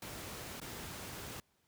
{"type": "noise with dropouts", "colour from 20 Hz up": "pink", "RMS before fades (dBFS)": -45, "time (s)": [0.02, 1.4], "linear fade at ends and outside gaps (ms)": 2, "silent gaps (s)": [0.601, 0.615], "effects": ["pink hiss -75 dBFS RMS until 1.67 s", "high-pass 60 Hz 12 dB/octave"]}